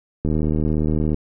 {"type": "click train", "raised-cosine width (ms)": 3, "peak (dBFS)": -9, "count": 70, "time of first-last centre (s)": [0.25, 1.144], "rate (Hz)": 77.2, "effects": []}